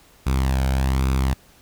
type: tone with flanger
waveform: sawtooth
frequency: 66 Hz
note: C2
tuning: 16 cents sharp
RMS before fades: -20 dBFS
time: 0.26-1.34 s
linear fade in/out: 10 ms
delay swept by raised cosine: 0.81 to 1.32 ms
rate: 1.2 Hz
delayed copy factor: +0.55
effects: pink hiss -53 dBFS RMS until 1.61 s